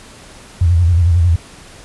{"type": "tone with vibrato", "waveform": "sine", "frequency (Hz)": 85.8, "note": "F2", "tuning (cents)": -30, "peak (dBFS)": -8, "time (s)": [0.61, 1.36], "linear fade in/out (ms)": 5, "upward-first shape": "square", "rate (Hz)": 11, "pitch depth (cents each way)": 76, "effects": ["pink hiss -39 dBFS RMS until 1.84 s", "resampled to 24000 Hz"]}